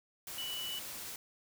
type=tone in noise; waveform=sine; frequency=2960 Hz; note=F#7; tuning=in tune; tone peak=-38 dBFS; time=0.38-0.79 s; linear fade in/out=2 ms; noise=white; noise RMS=-44 dBFS; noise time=0.27-1.16 s; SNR=+3 dB; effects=none